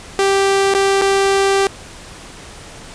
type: tone with dropouts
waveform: sawtooth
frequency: 392 Hz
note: G4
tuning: in tune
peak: -8 dBFS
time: 0.19-1.67 s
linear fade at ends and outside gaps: 0 ms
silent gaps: 0.739-0.749 / 1.013-1.02 s
effects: pink hiss -36 dBFS RMS until 2.94 s + resampled to 22050 Hz